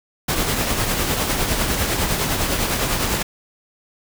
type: noise with tremolo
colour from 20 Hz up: pink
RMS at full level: -19 dBFS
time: 0.28-3.23 s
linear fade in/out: 10 ms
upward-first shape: triangle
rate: 9.9 Hz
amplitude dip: 45%
effects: none